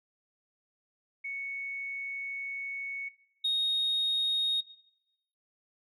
sine tone pair in turn, 2217 / 3729 Hz, C#7 / A#7, 0 / 0 cents, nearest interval major sixth, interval 900 cents, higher second, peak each -34 / -24 dBFS, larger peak second, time 1.24-3.09 / 3.44-4.61 s, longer first, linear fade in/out 10 ms, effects noise-tail reverb RT60 0.9 s tail -19 dB re dry + tanh soft clip ceiling -23 dBFS

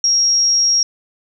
sine tone, 5600 Hz, F8, 4 cents sharp, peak -11 dBFS, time 0.04-0.83 s, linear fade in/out 2 ms, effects none

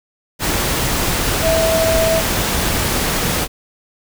sine tone in noise, 651 Hz, E5, 22 cents flat, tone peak -14 dBFS, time 1.41-2.23 s, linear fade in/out 50 ms, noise pink, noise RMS -18 dBFS, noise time 0.39-3.48 s, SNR +1 dB, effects none

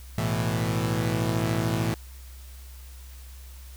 sawtooth chord, A suspended second, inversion none, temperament equal, 110 / 123.47 / 164.81 Hz, A2 / B2 / E3, 0 / 0 / 0 cents, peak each -23 / -26 / -25 dBFS, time 0.18-1.94 s, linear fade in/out 0 ms, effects added 64 Hz sine -41 dBFS peak until 3.76 s + white hiss -52 dBFS RMS until 3.76 s

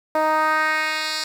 10% pulse tone with band-pass filter sweep, 311.1 Hz, D#4, in tune, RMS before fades -21 dBFS, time 0.15-1.24 s, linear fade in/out 2 ms, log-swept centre 680 to 5000 Hz, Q 1.6, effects 7-bit

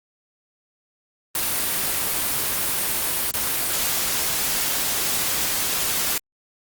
white noise with dropouts, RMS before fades -23 dBFS, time 1.35-6.18 s, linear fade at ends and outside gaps 2 ms, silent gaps 3.312-3.338 s, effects Opus 32 kbps

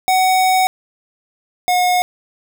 square tone pair in turn, 748 / 723.4 Hz, F#5 / F#5, +19 / -39 cents, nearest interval minor second, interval 58 cents, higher first, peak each -12 / -13 dBFS, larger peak first, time 0.08-0.67 / 1.68-2.02 s, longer first, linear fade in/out 0 ms, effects none

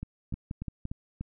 two click trains, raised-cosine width 5 ms, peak -22 / -23 dBFS, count 4 / 5, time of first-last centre 0.34-0.854 / 0.03-1.21 s, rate 5.84 / 3.39 Hz, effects none

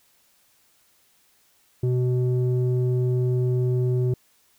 square tone with low-pass filter, 125.2 Hz, B2, 24 cents sharp, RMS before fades -22 dBFS, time 1.83-4.14 s, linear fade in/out 5 ms, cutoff 310 Hz, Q 2.9, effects white hiss -62 dBFS RMS until 4.58 s

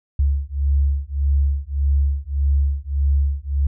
sine beating tone pair, 69.3 / 71 Hz, C#2 / C#2, 0 / +42 cents, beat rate 1.7 Hz, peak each -19 dBFS, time 0.19-3.67 s, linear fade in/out 5 ms, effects none

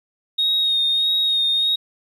sine tone with vibrato, 3729 Hz, A#7, in tune, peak -15 dBFS, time 0.38-1.76 s, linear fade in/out 10 ms, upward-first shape sine, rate 1.6 Hz, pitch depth 25 cents each way, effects tanh soft clip ceiling -12 dBFS + 9-bit

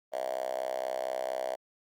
5% pulse tone with high-pass filter, 64.3 Hz, C2, 30 cents flat, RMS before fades -34 dBFS, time 0.12-1.56 s, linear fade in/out 20 ms, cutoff 630 Hz, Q 7.5, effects Opus 32 kbps

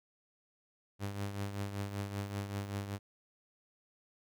sawtooth tone with tremolo, 100.3 Hz, G2, 40 cents sharp, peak -30 dBFS, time 0.99-2.99 s, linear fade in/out 50 ms, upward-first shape triangle, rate 5.2 Hz, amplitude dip 65%, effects none

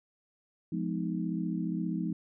sine chord, F half-diminished seventh, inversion none, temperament just, 174.61 / 209.5 / 251.4 / 314.3 Hz, F3 / Ab3 / Cb4 / Eb4, 0 / +15 / +31 / +18 cents, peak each -33 / -36 / -38 / -36 dBFS, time 0.72-2.13 s, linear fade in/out 5 ms, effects none

